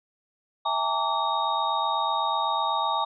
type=tone cluster; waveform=sine; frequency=655 / 819 / 907 / 1152 / 3726 Hz; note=E5 / G#5 / A#5 / D6 / A#7; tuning=-11 / -24 / -48 / -34 / -2 cents; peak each=-34 / -30 / -27 / -28 / -32 dBFS; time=0.65-3.05 s; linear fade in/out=10 ms; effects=none